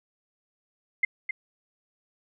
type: tone with echo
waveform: sine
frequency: 2093 Hz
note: C7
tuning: in tune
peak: -18 dBFS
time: 1.03-1.05 s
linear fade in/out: 5 ms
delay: 260 ms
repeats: 1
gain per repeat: -8 dB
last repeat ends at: 1.31 s
effects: none